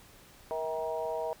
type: harmonic tone with a mistuned harmonic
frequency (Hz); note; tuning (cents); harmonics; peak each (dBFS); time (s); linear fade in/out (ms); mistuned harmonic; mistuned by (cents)
157.6; D#3; +23; 3 / 4 / 5 / 6; -36 / -34 / -41 / -39; 0.51-1.33; 0; 4; +34
effects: pink hiss -56 dBFS RMS until 1.4 s